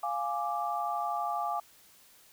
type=chord; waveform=sine; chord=D diminished; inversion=first; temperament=equal; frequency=698.5 / 830.6 / 1174.7 Hz; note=F5 / Ab5 / D6; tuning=0 / 0 / 0 cents; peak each=-34 dBFS; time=0.03-1.6 s; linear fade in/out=5 ms; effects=white hiss -59 dBFS RMS until 2.32 s